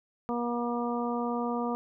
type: harmonic tone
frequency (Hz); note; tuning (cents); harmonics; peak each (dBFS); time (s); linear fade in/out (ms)
239.1; A#3; +44; 1 / 2 / 3 / 4 / 5; -31 / -34 / -36 / -37 / -38; 0.29-1.75; 0
effects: none